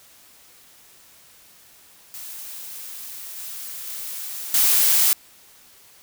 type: noise with level steps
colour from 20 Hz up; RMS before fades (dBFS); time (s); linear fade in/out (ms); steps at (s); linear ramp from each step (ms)
blue; -36 / -34 / -32 / -17; 2.14-5.13; 0; 3.37 / 3.87 / 4.54; 2
effects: white hiss -51 dBFS RMS until 6.02 s